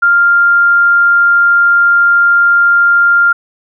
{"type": "tone", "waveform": "sine", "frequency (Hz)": 1396.9, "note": "F6", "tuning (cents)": 0, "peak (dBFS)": -5, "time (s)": [0.02, 3.33], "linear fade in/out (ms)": 10, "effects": []}